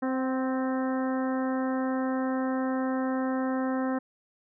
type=harmonic tone with a mistuned harmonic; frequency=261.2 Hz; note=C4; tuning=3 cents flat; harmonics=1 / 2 / 3 / 4 / 5 / 6 / 7; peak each=-27 / -33 / -37 / -39 / -41 / -43 / -44 dBFS; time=0.02-3.99 s; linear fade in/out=10 ms; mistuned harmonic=3; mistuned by=-24 cents; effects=none